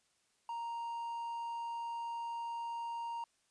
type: tone with quantisation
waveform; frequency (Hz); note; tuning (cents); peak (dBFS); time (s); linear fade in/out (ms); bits
triangle; 932.3; A#5; 0; -36; 0.49-3.24; 2; 11
effects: white hiss -75 dBFS RMS until 3.5 s + resampled to 22050 Hz